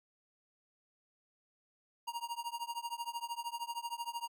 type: tone with tremolo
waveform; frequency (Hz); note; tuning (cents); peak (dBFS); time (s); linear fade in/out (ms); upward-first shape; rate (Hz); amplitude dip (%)
square; 941; A#5; +16; -35; 2.07-4.28; 10; triangle; 13; 100
effects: none